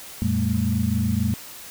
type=tone cluster; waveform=sine; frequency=88.6 / 115.7 / 199.2 / 223.2 Hz; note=F2 / A#2 / G3 / A3; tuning=+25 / -13 / +28 / +25 cents; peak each=-25 dBFS; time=0.22-1.34 s; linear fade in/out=0 ms; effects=white hiss -40 dBFS RMS until 1.7 s